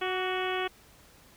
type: harmonic tone with a mistuned harmonic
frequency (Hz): 370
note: F#4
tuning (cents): 0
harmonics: 1 / 2 / 3 / 4 / 5 / 6 / 7 / 8 / 9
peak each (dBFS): -32 / -35 / -37 / -38 / -39 / -40 / -40 / -41 / -42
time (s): 0.01-0.68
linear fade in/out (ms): 10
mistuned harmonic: 3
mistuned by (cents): +36
effects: pink hiss -57 dBFS RMS until 1.36 s